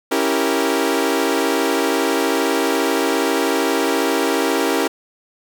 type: chord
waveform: sawtooth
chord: C# diminished seventh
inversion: none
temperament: equal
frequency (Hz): 277.2 / 329.6 / 392 / 466.2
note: C#4 / E4 / G4 / Bb4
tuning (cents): 0 / 0 / 0 / 0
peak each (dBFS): -18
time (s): 0.11-4.88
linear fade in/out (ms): 10
effects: none